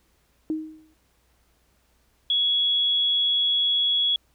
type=tone with exponential decay; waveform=sine; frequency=313.4 Hz; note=D#4; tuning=13 cents sharp; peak=-21 dBFS; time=0.5-0.94 s; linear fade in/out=1 ms; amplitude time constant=95 ms
type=tone; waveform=sine; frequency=3354 Hz; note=G#7; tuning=16 cents sharp; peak=-19 dBFS; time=2.3-4.16 s; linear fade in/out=2 ms
effects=added 60 Hz sine -66 dBFS peak until 4.34 s + pink hiss -66 dBFS RMS until 4.34 s